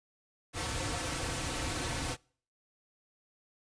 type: noise with comb filter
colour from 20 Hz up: pink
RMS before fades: -35 dBFS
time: 0.53-2.17 s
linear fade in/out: 50 ms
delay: 4.9 ms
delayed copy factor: -0.75
effects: noise-tail reverb RT60 0.5 s tail -26 dB re dry + resampled to 22050 Hz